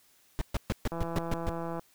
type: noise bursts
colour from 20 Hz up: brown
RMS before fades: -28 dBFS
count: 8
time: 0.39-1.492 s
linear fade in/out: 0 ms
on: 24 ms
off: 130 ms
type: click train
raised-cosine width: 1 ms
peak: -23 dBFS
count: 147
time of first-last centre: 0.92-1.794 s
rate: 167 Hz
effects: white hiss -64 dBFS RMS until 1.94 s